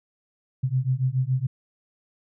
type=beating tone pair; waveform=sine; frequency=126.2 / 133.3 Hz; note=B2 / C3; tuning=+38 / +33 cents; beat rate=7.1 Hz; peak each=-24 dBFS; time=0.63-1.47 s; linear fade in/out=10 ms; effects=none